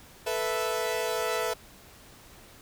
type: chord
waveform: sawtooth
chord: A suspended second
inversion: none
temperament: equal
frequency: 440 / 493.9 / 659.3 Hz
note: A4 / B4 / E5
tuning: 0 / 0 / 0 cents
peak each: -28 dBFS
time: 0.26-1.54 s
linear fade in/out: 10 ms
effects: pink hiss -52 dBFS RMS until 2.61 s